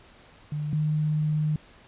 sine tone pair in turn, 149.5 / 152.73 Hz, D3 / D#3, +31 / -32 cents, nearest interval unison, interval 37 cents, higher second, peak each -27 / -22 dBFS, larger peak second, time 0.52-0.73 / 0.73-1.56 s, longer second, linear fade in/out 2 ms, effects pink hiss -53 dBFS RMS until 1.87 s + resampled to 8000 Hz

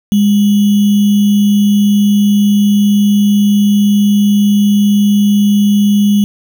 sine tone with sample-and-hold, 204.5 Hz, G#3, 26 cents flat, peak -6 dBFS, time 0.12-6.24 s, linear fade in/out 0 ms, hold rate 3150 Hz, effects none

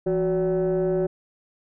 sine tone with frequency modulation, 370 Hz, F#4, in tune, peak -18 dBFS, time 0.06-1.07 s, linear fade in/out 10 ms, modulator 201 Hz, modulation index 0.9, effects tanh soft clip ceiling -18 dBFS

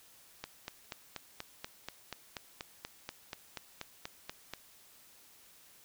click train, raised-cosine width 0.2 ms, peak -22 dBFS, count 18, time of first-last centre 0.44-4.536 s, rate 4.15 Hz, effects white hiss -60 dBFS RMS until 5.84 s

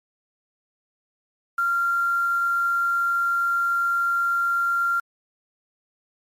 sine tone with quantisation, 1384 Hz, F6, 16 cents flat, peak -19 dBFS, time 1.58-5 s, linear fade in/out 5 ms, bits 7, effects MP3 64 kbps

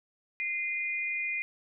sine tone pair together, 2078 / 2445 Hz, C7 / D#7, -12 / -31 cents, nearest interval minor third, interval 281 cents, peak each -33 / -32 dBFS, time 0.4-1.42 s, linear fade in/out 0 ms, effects none

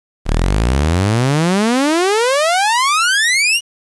sawtooth exponential sweep, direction up, 34.65 to 2956 Hz, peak -8 dBFS, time 0.25-3.61 s, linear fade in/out 50 ms, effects resampled to 24000 Hz + 7-bit

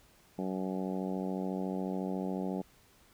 harmonic tone, 94 Hz, F#2, 28 cents sharp, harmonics 2 / 3 / 4 / 5 / 6 / 7 / 8 / 9, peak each -35 / -39 / -41 / -43 / -45 / -46 / -47 / -48 dBFS, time 0.38-2.62 s, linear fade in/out 10 ms, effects pink hiss -63 dBFS RMS until 3.13 s

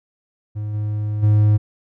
triangle tone with level steps, 105.5 Hz, G#2, 28 cents sharp, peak -21 / -18 / -9 dBFS, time 0.55-1.58 s, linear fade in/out 20 ms, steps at 0.73 / 1.22 s, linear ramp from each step 20 ms, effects none

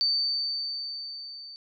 sine tone with level ramp, 4571 Hz, D8, 48 cents flat, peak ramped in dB -21 to -41 dBFS, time 0.01-1.56 s, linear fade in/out 0 ms, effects none

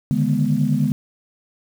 sine tone cluster, 143.8 / 153.5 / 206.9 / 242.8 Hz, D3 / D#3 / G#3 / B3, -36 / -23 / -6 / -29 cents, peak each -21 dBFS, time 0.11-0.92 s, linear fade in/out 0 ms, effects tanh soft clip ceiling -6 dBFS + 7-bit

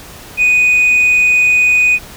sine tone, 2484 Hz, D#7, 3 cents flat, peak -5 dBFS, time 0.37-1.99 s, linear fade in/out 50 ms, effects tanh soft clip ceiling -6 dBFS + pink hiss -34 dBFS RMS until 2.16 s

